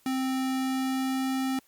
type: tone with pitch glide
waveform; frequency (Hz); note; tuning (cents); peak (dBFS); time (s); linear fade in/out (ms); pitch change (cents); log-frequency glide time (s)
square; 262 to 263.7; C4 to C4; +2 to +14; -27; 0.06-1.59; 2; +12; 0.5-1.3
effects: white hiss -63 dBFS RMS until 1.67 s + Opus 48 kbps